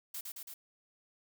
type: noise with echo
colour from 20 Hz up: blue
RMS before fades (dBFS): -41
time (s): 0.14-0.21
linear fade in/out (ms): 5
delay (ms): 110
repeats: 3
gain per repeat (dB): -2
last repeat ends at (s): 0.54
effects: none